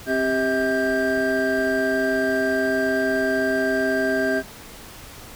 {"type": "tone cluster", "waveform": "triangle", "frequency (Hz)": [264.4, 394.5, 644, 1584], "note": ["C4", "G4", "E5", "G6"], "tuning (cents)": [18, 11, -41, 18], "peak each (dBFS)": [-23, -23, -22, -23], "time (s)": [0.06, 4.43], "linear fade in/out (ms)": 50, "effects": ["pink hiss -41 dBFS RMS until 5.35 s"]}